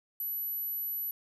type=tone; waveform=sine; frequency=11840 Hz; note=F#9; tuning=in tune; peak=-31 dBFS; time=0.2-1.11 s; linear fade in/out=2 ms; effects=tanh soft clip ceiling -28 dBFS + 10-bit